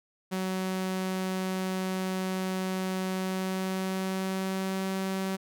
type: tone with pitch glide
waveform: sawtooth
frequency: 187.4 to 191.01 Hz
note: F#3 to G3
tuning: +22 to -45 cents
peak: -25 dBFS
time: 0.31-5.37 s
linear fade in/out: 20 ms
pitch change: +33 cents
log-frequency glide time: 3.09-4.88 s
effects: none